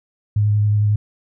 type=tone with vibrato; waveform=sine; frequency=104.6 Hz; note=G#2; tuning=13 cents sharp; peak=-13 dBFS; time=0.36-0.96 s; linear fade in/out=5 ms; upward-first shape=sine; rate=11 Hz; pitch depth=15 cents each way; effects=none